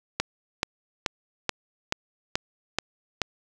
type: click train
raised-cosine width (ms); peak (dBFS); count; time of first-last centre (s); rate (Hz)
0.2; -6; 8; 0.2-3.217; 2.32
effects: none